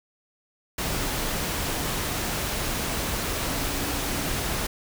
sine tone in noise, 283.9 Hz, C#4, 41 cents sharp, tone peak -36 dBFS, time 3.5-4.29 s, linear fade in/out 5 ms, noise pink, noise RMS -28 dBFS, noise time 0.78-4.67 s, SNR -11 dB, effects none

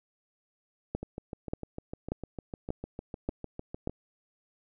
two click trains, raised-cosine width 2 ms, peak -24 / -17 dBFS, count 20 / 6, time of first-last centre 1.03-3.896 / 0.95-3.874 s, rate 6.63 / 1.71 Hz, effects none

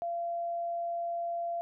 sine tone, 685 Hz, F5, 34 cents flat, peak -31 dBFS, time 0.02-1.61 s, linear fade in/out 0 ms, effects none

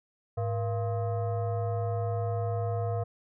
sine tone with frequency modulation, 105.6 Hz, G#2, 29 cents sharp, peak -27 dBFS, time 0.37-3.04 s, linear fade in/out 10 ms, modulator 581 Hz, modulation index 0.91, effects none

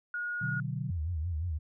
sine tone, 1441 Hz, F#6, 46 cents flat, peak -32 dBFS, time 0.14-0.6 s, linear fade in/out 2 ms
sine chord, B minor, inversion none, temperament just, 123.47 / 148.16 / 185.21 Hz, B2 / D3 / F#3, 0 / +16 / +2 cents, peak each -35 / -35 / -39 dBFS, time 0.41-0.91 s, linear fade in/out 10 ms
sine tone with vibrato, 82.41 Hz, E2, in tune, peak -30 dBFS, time 0.89-1.59 s, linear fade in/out 20 ms, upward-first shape sine, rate 5.7 Hz, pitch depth 150 cents each way
effects none

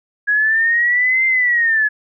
sine linear two-way sweep, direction up then down, 1660 to 2093 to 1691 Hz, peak -12 dBFS, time 0.27-1.89 s, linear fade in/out 20 ms, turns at 1.26 s, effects none

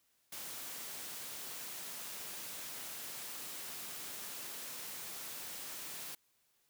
white high-pass noise, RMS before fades -45 dBFS, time 0.32-6.15 s, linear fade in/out 5 ms, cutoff 120 Hz, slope 12 dB/octave, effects white hiss -75 dBFS RMS until 6.69 s

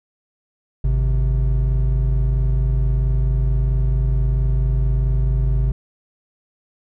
triangle tone pair together, 51.49 / 130 Hz, G#1 / C3, -14 / -11 cents, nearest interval octave + major third, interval 1603 cents, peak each -14 / -19 dBFS, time 0.84-5.72 s, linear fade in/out 5 ms, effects none

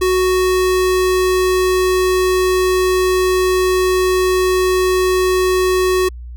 square tone, 370 Hz, F#4, in tune, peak -13 dBFS, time 0.01-6.09 s, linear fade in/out 10 ms, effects added 60 Hz sine -28 dBFS peak until 6.36 s

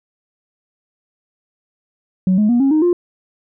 sine tone with pitch steps, 186.2 / 211.4 / 240.1 / 272.6 / 309.6 / 351.5 Hz, F#3 / G#3 / B3 / C#4 / D#4 / F4, +11 / +31 / -49 / -29 / -9 / +11 cents, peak -9 dBFS, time 2.27-2.93 s, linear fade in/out 2 ms, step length 110 ms, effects tanh soft clip ceiling -8 dBFS

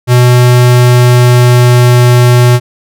square tone with pitch glide, 123.47 to 122.69 Hz, B2 to B2, 0 to -11 cents, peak -3 dBFS, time 0.07-2.6 s, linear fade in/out 50 ms, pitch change -11 cents, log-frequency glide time 0.45-2.11 s, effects none

